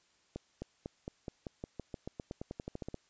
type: accelerating click train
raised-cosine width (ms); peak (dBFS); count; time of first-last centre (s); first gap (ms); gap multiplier
2; -26; 20; 0.36-2.943; 260; 0.92
effects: white hiss -70 dBFS RMS until 3.09 s + resampled to 16000 Hz